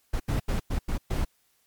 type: noise bursts at uneven times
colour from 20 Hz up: brown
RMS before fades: -26 dBFS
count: 6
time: 0.13-0.2 / 0.28-0.4 / 0.48-0.6 / 0.7-0.79 / 0.88-0.98 / 1.1-1.25 s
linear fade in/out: 10 ms
effects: white hiss -68 dBFS RMS until 1.66 s + MP3 96 kbps